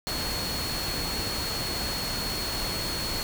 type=tone in noise; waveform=sine; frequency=4338 Hz; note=C#8; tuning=38 cents flat; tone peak=-32 dBFS; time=0.07-3.23 s; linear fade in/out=0 ms; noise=pink; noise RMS=-32 dBFS; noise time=0.07-3.23 s; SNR=-3 dB; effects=none